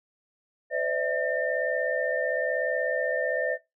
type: tone cluster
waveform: sine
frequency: 510 / 586 / 647 / 1804 Hz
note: C5 / D5 / E5 / A6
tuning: -44 / -4 / -32 / +43 cents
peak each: -30 / -30 / -31 / -31 dBFS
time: 0.7-3.58 s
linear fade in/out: 50 ms
effects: noise-tail reverb RT60 0.2 s tail -18 dB re dry